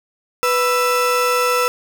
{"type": "tone pair together", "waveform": "35% pulse", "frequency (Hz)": [493.9, 1327], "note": ["B4", "E6"], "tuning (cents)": [0, 11], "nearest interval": "octave + perfect fourth", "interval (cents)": 1711, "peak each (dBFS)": -16, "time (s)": [0.43, 1.68], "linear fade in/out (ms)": 0, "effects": []}